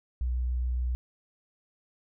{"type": "tone with vibrato", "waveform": "sine", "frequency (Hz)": 61.74, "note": "B1", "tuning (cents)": 0, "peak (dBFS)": -26, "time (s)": [0.21, 0.95], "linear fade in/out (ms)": 0, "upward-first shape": "sine", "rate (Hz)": 7.1, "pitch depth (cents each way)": 8, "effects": []}